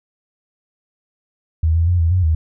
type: tone with pitch steps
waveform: sine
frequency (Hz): 80.2 / 83.2 / 88.5 / 82.7 / 91.7 / 79.5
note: E2 / E2 / F2 / E2 / F#2 / D#2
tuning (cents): -47 / +17 / +23 / +6 / -15 / +38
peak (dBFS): -12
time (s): 1.63-2.35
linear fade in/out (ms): 5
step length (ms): 120
effects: none